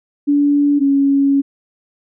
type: tone pair in turn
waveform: sine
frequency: 287.8 / 277.7 Hz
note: D4 / C#4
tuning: -35 / +3 cents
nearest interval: minor second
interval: 62 cents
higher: first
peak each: -10 dBFS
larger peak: neither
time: 0.27-0.8 / 0.8-1.42 s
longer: second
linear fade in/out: 20 ms
effects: none